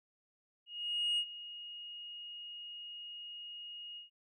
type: tone with ADSR envelope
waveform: sine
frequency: 2870 Hz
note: F7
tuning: 47 cents sharp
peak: -27 dBFS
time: 0.66-4.1 s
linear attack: 520 ms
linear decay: 67 ms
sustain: -17 dB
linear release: 130 ms
effects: tanh soft clip ceiling -28 dBFS